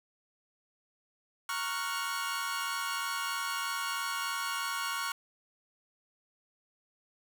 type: chord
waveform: sawtooth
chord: Gb major seventh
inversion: first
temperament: equal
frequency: 932.3 / 1108.7 / 1396.9 / 1480 Hz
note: Bb5 / Db6 / F6 / Gb6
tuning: 0 / 0 / 0 / 0 cents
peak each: -38 / -32 / -34 / -36 dBFS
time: 1.49-5.12 s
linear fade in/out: 2 ms
effects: none